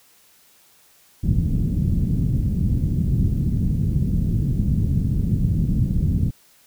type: low-pass noise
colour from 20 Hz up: white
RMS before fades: -20 dBFS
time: 1.23-6.31 s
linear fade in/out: 10 ms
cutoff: 190 Hz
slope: 24 dB/octave
effects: white hiss -55 dBFS RMS until 6.66 s